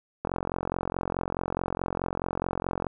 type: click train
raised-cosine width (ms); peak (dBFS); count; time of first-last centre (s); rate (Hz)
1; -14; 118; 0.25-2.867; 44.7
effects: none